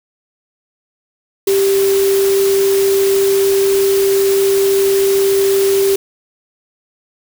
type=tone in noise; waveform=sine; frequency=392 Hz; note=G4; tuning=in tune; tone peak=-10 dBFS; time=1.47-5.96 s; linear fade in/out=5 ms; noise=white; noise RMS=-23 dBFS; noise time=1.47-5.96 s; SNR=+10 dB; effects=none